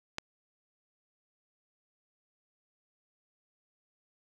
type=click; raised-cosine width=0.2 ms; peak=-16 dBFS; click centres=0.184 s; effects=none